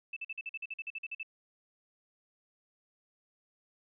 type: tone bursts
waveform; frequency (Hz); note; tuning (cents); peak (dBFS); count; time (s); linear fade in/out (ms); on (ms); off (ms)
sine; 2637; E7; 0; -36; 14; 0.13-1.231; 5; 35; 47
effects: none